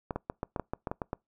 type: clicks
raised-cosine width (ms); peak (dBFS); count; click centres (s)
1; -18; 11; 0.108 / 0.16 / 0.299 / 0.431 / 0.562 / 0.597 / 0.735 / 0.872 / 0.915 / 1.018 / 1.131
effects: noise-tail reverb RT60 0.2 s tail -26 dB re dry